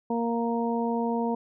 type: harmonic tone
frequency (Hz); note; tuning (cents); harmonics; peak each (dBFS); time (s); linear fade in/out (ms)
233.1; A#3; 0; 1 / 2 / 3 / 4; -27 / -30 / -34 / -32; 0.1-1.35; 5
effects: none